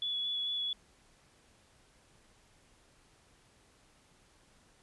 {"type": "tone with vibrato", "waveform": "sine", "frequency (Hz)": 3406, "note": "G#7", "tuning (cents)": 43, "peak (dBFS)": -32, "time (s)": [0.02, 0.73], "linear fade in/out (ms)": 2, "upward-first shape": "square", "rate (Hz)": 4.5, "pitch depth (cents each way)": 11, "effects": ["pink hiss -65 dBFS RMS until 4.82 s", "resampled to 24000 Hz"]}